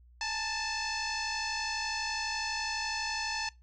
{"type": "tone with frequency modulation", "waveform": "sine", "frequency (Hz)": 1726, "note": "A6", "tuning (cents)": -34, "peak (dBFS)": -31, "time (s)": [0.21, 3.49], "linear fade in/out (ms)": 2, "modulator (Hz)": 876, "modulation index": 4.9, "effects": ["noise-tail reverb RT60 0.2 s tail -21 dB re dry", "added 60 Hz sine -55 dBFS peak until 3.62 s"]}